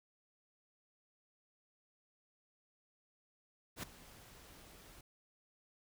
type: noise with ADSR envelope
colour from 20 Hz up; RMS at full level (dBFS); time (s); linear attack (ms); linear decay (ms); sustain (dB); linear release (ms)
pink; -41; 3.76-5.01; 72; 5; -17; 4
effects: none